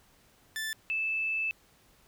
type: tone pair in turn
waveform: sawtooth / sine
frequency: 1760 / 2629 Hz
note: A6 / E7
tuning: 0 / -5 cents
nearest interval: perfect fifth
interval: 695 cents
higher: second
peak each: -29 / -28 dBFS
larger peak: second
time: 0.56-0.73 / 0.9-1.51 s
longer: second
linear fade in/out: 0 ms
effects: pink hiss -63 dBFS RMS until 2.07 s